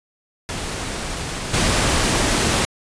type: noise with level steps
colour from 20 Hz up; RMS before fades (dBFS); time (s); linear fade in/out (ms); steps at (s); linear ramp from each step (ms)
pink; -27 / -18; 0.49-2.65; 0; 1.53; 10
effects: resampled to 22050 Hz